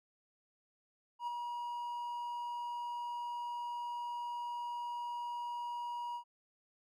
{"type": "tone with ADSR envelope", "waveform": "triangle", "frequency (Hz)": 958, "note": "A#5", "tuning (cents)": 47, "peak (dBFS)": -32, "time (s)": [1.19, 6.24], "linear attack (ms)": 83, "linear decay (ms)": 11, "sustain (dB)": -4, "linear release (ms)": 86, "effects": []}